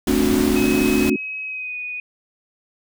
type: chord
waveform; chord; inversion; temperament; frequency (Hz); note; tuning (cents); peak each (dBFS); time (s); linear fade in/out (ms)
sine; D dominant seventh; second; just; 220.2 / 264.3 / 293.7 / 367.1; A3 / C4 / D4 / F#4; +2 / +18 / 0 / -14; -21; 0.07-1.16; 5
type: noise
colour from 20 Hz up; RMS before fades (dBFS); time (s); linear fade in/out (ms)
pink; -26; 0.07-1.1; 5
type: tone with pitch glide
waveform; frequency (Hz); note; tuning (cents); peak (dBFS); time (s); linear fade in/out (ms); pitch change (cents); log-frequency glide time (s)
sine; 2549 to 2478; D#7 to D#7; +41 to -8; -26; 0.56-2; 2; -49; 1.46-1.77
effects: none